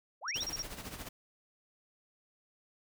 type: linear sweep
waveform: sine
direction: up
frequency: 440 to 4461 Hz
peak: -36 dBFS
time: 0.21-0.46 s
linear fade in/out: 50 ms
type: tone bursts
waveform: sine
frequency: 5600 Hz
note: F8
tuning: 4 cents sharp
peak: -34 dBFS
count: 6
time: 0.28-0.622 s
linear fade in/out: 2 ms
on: 32 ms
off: 30 ms
type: noise with tremolo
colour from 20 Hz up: pink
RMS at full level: -42 dBFS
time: 0.35-1.09 s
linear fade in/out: 10 ms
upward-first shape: sine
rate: 14 Hz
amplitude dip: 65%
effects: none